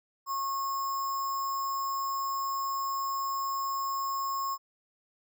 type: tone with sample-and-hold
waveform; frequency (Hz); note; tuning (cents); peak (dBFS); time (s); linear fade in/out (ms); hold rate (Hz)
sine; 1091; C#6; -28; -29; 0.26-4.58; 50; 6300
effects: none